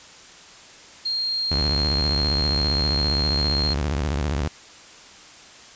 sine tone, 4219 Hz, C8, 14 cents sharp, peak -22 dBFS, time 1.05-3.74 s, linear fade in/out 10 ms
sawtooth tone with vibrato, 72.3 Hz, D2, 27 cents flat, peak -18 dBFS, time 1.51-4.48 s, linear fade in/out 5 ms, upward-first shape sine, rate 15 Hz, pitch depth 240 cents each way
effects white hiss -45 dBFS RMS until 5.75 s + resampled to 16000 Hz

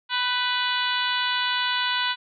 harmonic tone with a mistuned harmonic, 493.9 Hz, B4, in tune, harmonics 2 / 3 / 4 / 5 / 6 / 7 / 8 / 9, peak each -28 / -28 / -33 / -34 / -29 / -30 / -31 / -39 dBFS, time 0.09-2.16 s, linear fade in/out 50 ms, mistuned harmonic 3, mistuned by +20 cents, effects none

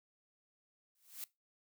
blue noise with exponential growth, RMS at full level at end -41 dBFS, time 0.95-1.24 s, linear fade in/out 1 ms, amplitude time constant 62 ms, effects noise-tail reverb RT60 0.2 s tail -20 dB re dry

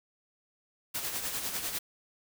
white noise with tremolo, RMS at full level -33 dBFS, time 0.94-1.79 s, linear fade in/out 10 ms, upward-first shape sine, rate 10 Hz, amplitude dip 50%, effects none

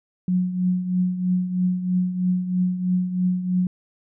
sine tone with tremolo, 181.9 Hz, F#3, 29 cents flat, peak -16 dBFS, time 0.28-3.67 s, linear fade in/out 2 ms, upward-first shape triangle, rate 3.1 Hz, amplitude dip 70%, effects none

